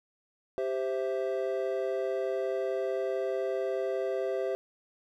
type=chord; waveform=triangle; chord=C major; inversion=second; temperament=equal; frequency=392 / 523.3 / 659.3 Hz; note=G4 / C5 / E5; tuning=0 / 0 / 0 cents; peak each=-30 / -31 / -33 dBFS; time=0.58-4.55 s; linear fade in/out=0 ms; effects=none